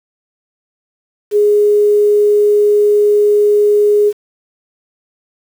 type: tone with quantisation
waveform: sine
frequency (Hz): 415.3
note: G#4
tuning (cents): 0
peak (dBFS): -7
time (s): 1.31-4.13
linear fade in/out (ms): 50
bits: 6
effects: none